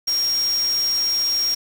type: tone in noise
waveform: sine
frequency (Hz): 5580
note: F8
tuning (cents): -2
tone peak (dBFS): -18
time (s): 0.07-1.55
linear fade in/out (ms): 10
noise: white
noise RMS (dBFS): -33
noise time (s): 0.07-1.55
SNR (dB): +12
effects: none